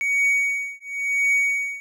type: tone with tremolo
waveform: triangle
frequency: 2246 Hz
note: C#7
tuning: 22 cents sharp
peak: -14 dBFS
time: 0.01-1.8 s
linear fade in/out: 0 ms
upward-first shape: triangle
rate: 0.95 Hz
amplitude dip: 100%
effects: none